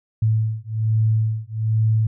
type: beating tone pair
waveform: sine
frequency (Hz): 109.5 / 110.7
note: A2 / A2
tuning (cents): -8 / +11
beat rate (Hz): 1.2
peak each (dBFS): -20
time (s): 0.22-2.07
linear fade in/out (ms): 5
effects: none